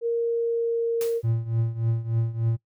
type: tone with pitch glide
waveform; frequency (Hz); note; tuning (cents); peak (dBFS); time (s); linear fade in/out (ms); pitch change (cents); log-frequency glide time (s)
sine; 466.2 to 463; A#4 to A#4; 0 to -12; -21; 0.01-1.22; 50; -12; 0.16-0.85
type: noise with exponential decay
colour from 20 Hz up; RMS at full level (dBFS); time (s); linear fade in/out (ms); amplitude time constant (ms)
white; -34; 1.01-1.3; 1; 61
type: tone with tremolo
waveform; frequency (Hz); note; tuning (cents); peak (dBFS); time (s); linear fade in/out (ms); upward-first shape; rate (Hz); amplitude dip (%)
triangle; 114.5; A#2; -31; -17; 1.23-2.57; 20; triangle; 3.4; 85
effects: noise-tail reverb RT60 0.1 s tail -21 dB re dry